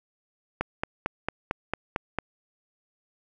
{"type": "click train", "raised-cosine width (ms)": 0.5, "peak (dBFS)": -11, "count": 8, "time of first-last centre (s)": [0.61, 2.187], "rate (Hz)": 4.44, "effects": []}